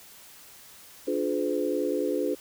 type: chord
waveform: sine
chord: D diminished seventh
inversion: none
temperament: just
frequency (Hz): 293.7 / 352.4 / 422.9 / 507.5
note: D4 / F4 / Ab4 / Cb5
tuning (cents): 0 / +16 / +31 / +47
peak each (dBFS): -30 / -31 / -30 / -30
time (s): 1.07-2.35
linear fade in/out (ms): 10
effects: white hiss -50 dBFS RMS until 2.4 s